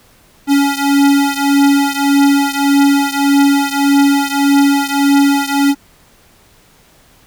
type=beating tone pair; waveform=square; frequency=280 / 281.7 Hz; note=C#4 / C#4; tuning=+18 / +28 cents; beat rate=1.7 Hz; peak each=-12 / -14 dBFS; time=0.47-5.75 s; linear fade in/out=50 ms; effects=pink hiss -48 dBFS RMS until 7.26 s